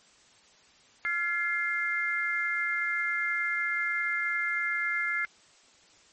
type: tone cluster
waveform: sine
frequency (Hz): 1384 / 1707 / 2102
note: F6 / G#6 / C7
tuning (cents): -16 / +47 / +7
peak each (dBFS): -33 / -32 / -29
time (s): 1.05-5.25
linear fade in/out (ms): 0
effects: white hiss -59 dBFS RMS until 6.12 s + MP3 32 kbps